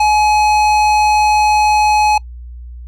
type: tone with tanh clipping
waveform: sine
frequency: 846 Hz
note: G#5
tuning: 32 cents sharp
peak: -11 dBFS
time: 0-2.18 s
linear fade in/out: 5 ms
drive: 16 dB
effects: noise-tail reverb RT60 0.1 s tail -26 dB re dry + added 60 Hz sine -28 dBFS peak until 2.87 s